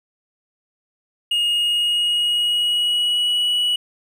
triangle tone with pitch glide, 2860 to 2935 Hz, F7 to F#7, +41 to -15 cents, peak -15 dBFS, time 1.31-3.76 s, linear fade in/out 5 ms, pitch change +44 cents, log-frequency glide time 1.45-3.51 s, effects none

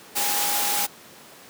sine tone in noise, 820 Hz, G#5, 22 cents flat, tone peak -30 dBFS, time 0.15-0.87 s, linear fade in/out 20 ms, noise white, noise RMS -24 dBFS, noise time 0.15-0.87 s, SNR -9 dB, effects pink hiss -46 dBFS RMS until 1.49 s + high-pass 200 Hz 12 dB/octave

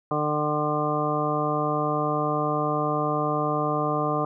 harmonic tone, 150 Hz, D3, 37 cents sharp, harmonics 1 / 2 / 3 / 4 / 5 / 7 / 8, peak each -30 / -30 / -30 / -30 / -30 / -30 / -30 dBFS, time 0.11-4.25 s, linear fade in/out 2 ms, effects none

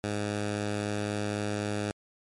10% pulse tone, 103.83 Hz, G#2, in tune, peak -21 dBFS, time 0.04-1.91 s, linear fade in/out 0 ms, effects MP3 48 kbps

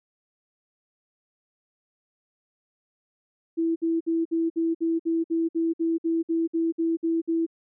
sine tone bursts, 329.6 Hz, E4, in tune, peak -21 dBFS, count 16, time 3.57-7.465 s, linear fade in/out 20 ms, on 190 ms, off 57 ms, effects none

